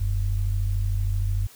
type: tone pair together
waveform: sine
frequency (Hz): 42.72 / 96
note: F1 / G2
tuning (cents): -37 / -36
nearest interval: octave + major second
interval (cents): 1401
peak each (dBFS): -24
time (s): 0-1.47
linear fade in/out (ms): 10
effects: white hiss -50 dBFS RMS until 1.55 s